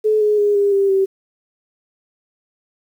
sine tone with pitch steps, 430 / 420.9 / 412 / 403.3 / 394.8 / 386.4 Hz, A4 / G#4 / G#4 / G4 / G4 / G4, -40 / +23 / -14 / +49 / +12 / -25 cents, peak -12 dBFS, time 0.04-1.06 s, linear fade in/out 20 ms, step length 170 ms, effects 8-bit

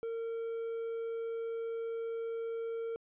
triangle tone, 457.5 Hz, A#4, 32 cents flat, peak -33 dBFS, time 0.03-2.96 s, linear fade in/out 0 ms, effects resampled to 8000 Hz

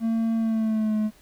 triangle tone with pitch glide, 226.3 to 214.5 Hz, A3 to A3, +49 to -44 cents, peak -19 dBFS, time 0-1.11 s, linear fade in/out 50 ms, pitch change -93 cents, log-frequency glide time 0.35-0.96 s, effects pink hiss -56 dBFS RMS until 1.21 s

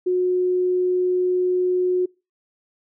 sine tone, 363.7 Hz, F#4, 30 cents flat, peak -17 dBFS, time 0.06-2.06 s, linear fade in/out 10 ms, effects noise-tail reverb RT60 0.3 s tail -26 dB re dry

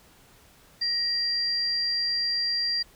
sine tone pair together, 1884 / 4747 Hz, A#6 / D8, +18 / +18 cents, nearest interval octave + major third, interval 1600 cents, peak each -35 / -24 dBFS, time 0.81-2.83 s, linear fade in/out 10 ms, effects pink hiss -56 dBFS RMS until 2.95 s

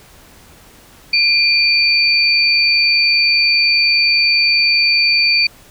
sine tone pair together, 2400 / 4575 Hz, D7 / D8, +37 / -46 cents, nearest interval major seventh, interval 1117 cents, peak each -13 dBFS, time 1.13-5.47 s, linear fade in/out 5 ms, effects pink hiss -44 dBFS RMS until 5.7 s

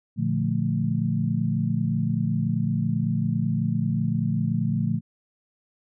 sine chord, Bb major seventh, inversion none, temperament equal, 116.54 / 146.83 / 174.61 / 220 Hz, Bb2 / D3 / F3 / A3, 0 / 0 / 0 / 0 cents, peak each -27 dBFS, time 0.16-5.01 s, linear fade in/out 50 ms, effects none

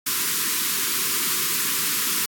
white band-stop noise, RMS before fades -23 dBFS, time 0.06-2.26 s, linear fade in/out 10 ms, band 450 to 960 Hz, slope 96 dB/octave, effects high-pass 150 Hz 12 dB/octave + AAC 64 kbps

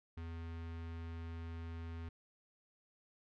square tone with notch filter, 82.9 Hz, E2, 10 cents sharp, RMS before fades -45 dBFS, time 0.17-2.09 s, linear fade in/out 5 ms, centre 620 Hz, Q 1.7, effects low-pass 3000 Hz 12 dB/octave

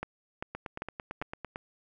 two click trains, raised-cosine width 0.5 ms, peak -19 / -22 dBFS, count 4 / 10, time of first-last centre 0.03-1.216 / 0.55-1.559 s, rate 2.53 / 8.92 Hz, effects none

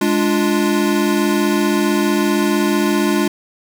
square chord, D diminished, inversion second, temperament equal, 207.7 / 293.7 / 349.2 Hz, Ab3 / D4 / F4, 0 / 0 / 0 cents, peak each -19 dBFS, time 0.01-3.28 s, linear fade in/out 5 ms, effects none

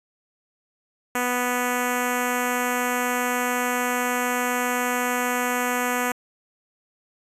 5% pulse tone with notch filter, 246.9 Hz, B3, in tune, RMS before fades -24 dBFS, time 1.15-6.12 s, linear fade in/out 2 ms, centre 3800 Hz, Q 0.82, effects resampled to 32000 Hz

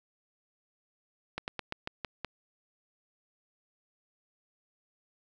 slowing click train, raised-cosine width 0.3 ms, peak -18 dBFS, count 7, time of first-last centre 1.38-2.247 s, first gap 99 ms, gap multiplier 1.15, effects none

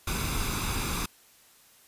pink noise with comb filter, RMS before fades -30 dBFS, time 0.07-1.06 s, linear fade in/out 5 ms, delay 0.81 ms, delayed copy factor +0.6, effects white hiss -58 dBFS RMS until 1.87 s + resampled to 32000 Hz

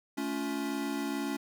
square chord, A augmented, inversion none, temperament equal with one note detuned, 220 / 282 / 349.2 Hz, A3 / C#4 / E#4, 0 / +30 / 0 cents, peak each -39 / -34 / -40 dBFS, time 0.17-1.37 s, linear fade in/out 10 ms, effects none

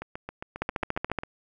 two click trains, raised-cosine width 0.5 ms, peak -20 / -12 dBFS, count 10 / 9, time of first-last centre 0.02-1.235 / 0.62-1.187 s, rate 7.41 / 14.1 Hz, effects none

